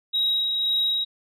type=tone with tremolo; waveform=sine; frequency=3818 Hz; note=A#7; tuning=41 cents sharp; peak=-18 dBFS; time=0.13-1.05 s; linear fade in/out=20 ms; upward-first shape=sine; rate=1.9 Hz; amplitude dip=35%; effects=tanh soft clip ceiling -16 dBFS